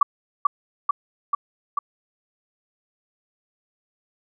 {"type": "tone with echo", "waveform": "sine", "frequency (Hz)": 1146, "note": "D6", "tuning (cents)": -43, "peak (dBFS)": -11, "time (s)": [0.01, 0.03], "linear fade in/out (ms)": 5, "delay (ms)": 440, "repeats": 4, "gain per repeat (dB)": -2, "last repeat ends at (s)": 1.79, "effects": []}